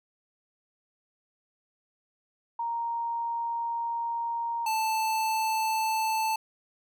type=tone pair in turn; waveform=sine / square; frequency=932.3 / 880.9 Hz; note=A#5 / A5; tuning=0 / +2 cents; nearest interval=minor second; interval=98 cents; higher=first; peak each=-28 / -26 dBFS; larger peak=second; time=2.59-4.66 / 4.66-6.36 s; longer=first; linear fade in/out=5 ms; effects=none